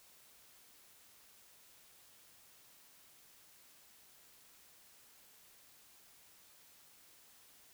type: silence
effects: white hiss -63 dBFS RMS until 7.73 s